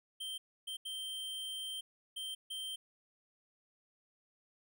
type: tone bursts at uneven times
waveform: square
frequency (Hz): 3136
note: G7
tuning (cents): 0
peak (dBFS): -40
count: 5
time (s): 0.2-0.38 / 0.67-0.77 / 0.85-1.81 / 2.16-2.35 / 2.5-2.76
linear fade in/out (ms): 10
effects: none